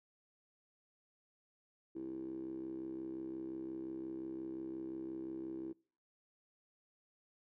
10% pulse tone with band-pass filter, 65.7 Hz, C2, 8 cents sharp, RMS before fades -44 dBFS, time 1.95-5.73 s, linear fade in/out 10 ms, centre 340 Hz, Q 9.9, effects noise-tail reverb RT60 0.4 s tail -24 dB re dry

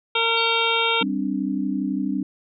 harmonic tone, 458.4 Hz, A#4, 29 cents flat, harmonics 1 / 2 / 3 / 5 / 6 / 7 / 8, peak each -26 / -26 / -26 / -26 / -26 / -26 / -26 dBFS, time 0.15-1.03 s, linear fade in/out 5 ms
sine tone with exponential decay, 4435 Hz, C#8, in tune, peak -29 dBFS, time 0.37-0.93 s, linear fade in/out 5 ms, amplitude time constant 120 ms
sine chord, G suspended fourth, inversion none, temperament equal, 196 / 261.6 / 293.7 Hz, G3 / C4 / D4, 0 / 0 / 0 cents, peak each -26 / -26 / -26 dBFS, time 1.01-2.23 s, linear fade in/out 5 ms
effects none

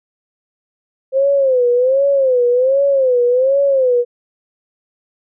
sine tone with vibrato, 521 Hz, C5, 7 cents flat, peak -10 dBFS, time 1.12-4.05 s, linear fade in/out 50 ms, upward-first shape sine, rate 1.3 Hz, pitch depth 130 cents each way, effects none

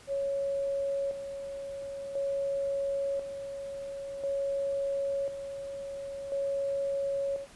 sine tone with tremolo, 554.4 Hz, C#5, in tune, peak -28 dBFS, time 0.07-7.47 s, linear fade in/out 50 ms, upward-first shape square, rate 0.48 Hz, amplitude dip 60%, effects pink hiss -54 dBFS RMS until 7.55 s + resampled to 24000 Hz

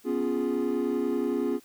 triangle chord, C# dominant seventh, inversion third, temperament equal, 246.9 / 277.2 / 349.2 / 415.3 Hz, B3 / C#4 / E#4 / G#4, 0 / 0 / 0 / 0 cents, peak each -28 dBFS, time 0.04-1.6 s, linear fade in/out 50 ms, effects tanh soft clip ceiling -16 dBFS + white hiss -58 dBFS RMS until 1.64 s

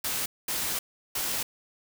white noise bursts at uneven times, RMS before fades -30 dBFS, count 3, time 0.04-0.26 / 0.48-0.79 / 1.15-1.43 s, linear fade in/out 5 ms, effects none

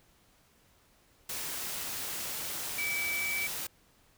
sine tone in noise, 2300 Hz, D7, 37 cents flat, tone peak -31 dBFS, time 2.78-3.47 s, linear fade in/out 5 ms, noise white, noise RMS -37 dBFS, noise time 1.29-3.67 s, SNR +3 dB, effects pink hiss -65 dBFS RMS until 4.17 s

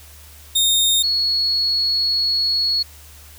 sawtooth / sine tone pair in turn, 3680 / 4353 Hz, A#7 / C#8, -23 / -32 cents, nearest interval minor third, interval 291 cents, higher second, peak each -11 / -16 dBFS, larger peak first, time 0.55-1.03 / 1.03-2.83 s, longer second, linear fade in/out 10 ms, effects added 74 Hz sine -43 dBFS peak until 3.38 s + white hiss -45 dBFS RMS until 3.38 s

